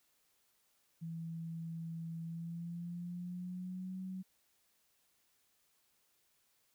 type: tone with pitch glide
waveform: sine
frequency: 164.81 to 187.14 Hz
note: E3 to F#3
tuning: 0 to +20 cents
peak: -40 dBFS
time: 1.01-4.23 s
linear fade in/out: 20 ms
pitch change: +220 cents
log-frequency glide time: 2.22-3.99 s
effects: white hiss -75 dBFS RMS until 6.74 s